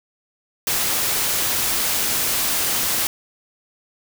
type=noise; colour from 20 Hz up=white; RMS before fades=-21 dBFS; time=0.67-3.07 s; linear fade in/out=2 ms; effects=none